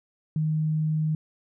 sine tone, 155.56 Hz, D#3, in tune, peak -22 dBFS, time 0.36-1.15 s, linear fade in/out 2 ms, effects none

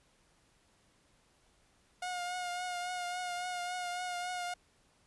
sawtooth tone with vibrato, 717 Hz, F5, 45 cents sharp, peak -32 dBFS, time 2.02-4.54 s, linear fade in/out 5 ms, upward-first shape triangle, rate 3.6 Hz, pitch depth 33 cents each way, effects pink hiss -69 dBFS RMS until 5.06 s + resampled to 24000 Hz

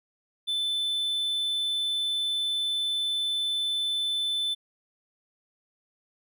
triangle tone, 3520 Hz, A7, in tune, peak -24 dBFS, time 0.47-4.55 s, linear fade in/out 20 ms, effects none

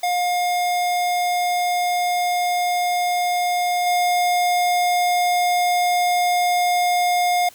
square tone with level steps, 712 Hz, F5, 33 cents sharp, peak -19 / -17 dBFS, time 0.03-7.49 s, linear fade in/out 5 ms, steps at 3.86 s, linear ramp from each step 10 ms, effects white hiss -47 dBFS RMS until 7.54 s

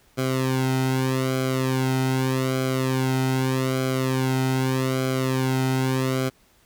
sawtooth tone with flanger, 130.81 Hz, C3, in tune, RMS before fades -23 dBFS, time 0.17-6.3 s, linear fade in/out 20 ms, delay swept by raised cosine 1.1 to 1.78 ms, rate 0.82 Hz, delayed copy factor -0.95, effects pink hiss -59 dBFS RMS until 6.65 s

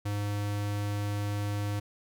square tone, 102.7 Hz, G#2, 19 cents flat, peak -30 dBFS, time 0.05-1.8 s, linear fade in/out 10 ms, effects none

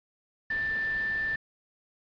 sine tone in noise, 1774 Hz, A6, 14 cents sharp, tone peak -27 dBFS, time 0.5-1.36 s, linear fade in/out 5 ms, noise pink, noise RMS -44 dBFS, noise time 0.5-1.36 s, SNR +14 dB, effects resampled to 11025 Hz

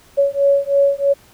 sine beating tone pair, 558 / 561.1 Hz, C#5 / C#5, +11 / +21 cents, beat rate 3.1 Hz, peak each -15 dBFS, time 0.17-1.14 s, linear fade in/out 20 ms, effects pink hiss -49 dBFS RMS until 1.33 s

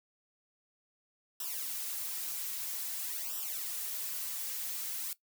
blue noise with flanger, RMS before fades -38 dBFS, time 1.4-5.13 s, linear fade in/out 2 ms, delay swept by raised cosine 0.45 to 6.35 ms, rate 0.51 Hz, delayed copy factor -0.9, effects noise-tail reverb RT60 0.1 s tail -17 dB re dry

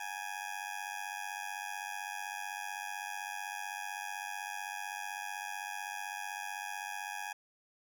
20% pulse tone with amplitude modulation, 830.6 Hz, G#5, in tune, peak -30 dBFS, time 0-7.33 s, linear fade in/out 5 ms, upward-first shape sine, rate 95.8 Hz, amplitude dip 85%, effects none

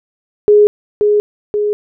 sine tone with echo, 416.7 Hz, G#4, 6 cents sharp, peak -4 dBFS, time 0.48-0.67 s, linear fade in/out 0 ms, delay 530 ms, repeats 2, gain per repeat -4 dB, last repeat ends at 1.73 s, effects none

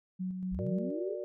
sine tone with tremolo, 185 Hz, F#3, in tune, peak -32 dBFS, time 0.19-0.91 s, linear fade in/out 20 ms, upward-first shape square, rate 4.2 Hz, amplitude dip 35%
sine linear sweep, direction up, 35.56 to 440 Hz, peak -35 dBFS, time 0.51-1.16 s, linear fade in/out 20 ms
sine chord, Gb augmented, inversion none, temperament equal, 370 / 466.2 / 587.3 Hz, Gb4 / Bb4 / D5, 0 / 0 / 0 cents, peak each -39 / -43 / -39 dBFS, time 0.59-1.24 s, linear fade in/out 0 ms
effects none

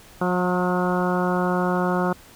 harmonic tone with a mistuned harmonic, 180 Hz, F#3, 47 cents flat, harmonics 1 / 2 / 3 / 4 / 5 / 6 / 7 / 8, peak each -23 / -26 / -28 / -29 / -30 / -31 / -31 / -32 dBFS, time 0.21-2.13 s, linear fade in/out 5 ms, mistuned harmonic 7, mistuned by +18 cents, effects pink hiss -48 dBFS RMS until 2.35 s

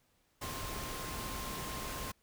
sine tone in noise, 1057 Hz, C6, 17 cents sharp, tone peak -46 dBFS, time 0.41-2.12 s, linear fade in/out 10 ms, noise pink, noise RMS -41 dBFS, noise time 0.41-2.12 s, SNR -8 dB, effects pink hiss -73 dBFS RMS until 2.22 s

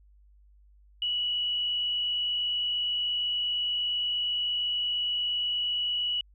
sine tone with frequency modulation, 2935 Hz, F#7, 15 cents flat, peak -26 dBFS, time 1.02-6.21 s, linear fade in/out 2 ms, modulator 48.6 Hz, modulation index 0.78, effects added 50 Hz sine -55 dBFS peak until 6.34 s

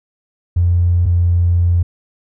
triangle tone pair in turn, 87.31 / 86.95 Hz, F2 / F2, 0 / -7 cents, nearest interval unison, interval 7 cents, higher first, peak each -6 dBFS, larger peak neither, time 0.56-1.06 / 1.06-1.83 s, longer second, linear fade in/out 10 ms, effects tanh soft clip ceiling -8 dBFS

